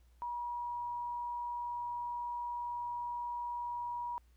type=tone; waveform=sine; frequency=961 Hz; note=B5; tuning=48 cents flat; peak=-36 dBFS; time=0.22-4.18 s; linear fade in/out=0 ms; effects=added 60 Hz sine -61 dBFS peak until 4.36 s + pink hiss -75 dBFS RMS until 4.36 s